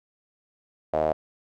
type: tone with band-pass filter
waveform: sawtooth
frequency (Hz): 77.78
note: D#2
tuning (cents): 0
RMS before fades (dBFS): -24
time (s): 0.93-1.13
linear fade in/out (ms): 10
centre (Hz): 630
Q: 6
effects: none